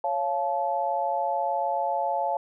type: chord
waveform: sine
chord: Db augmented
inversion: none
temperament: just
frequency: 554.4 / 693 / 866.2 Hz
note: Db5 / F5 / A5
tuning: 0 / -14 / -27 cents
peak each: -30 / -28 / -27 dBFS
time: 0.04-2.37 s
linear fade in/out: 2 ms
effects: none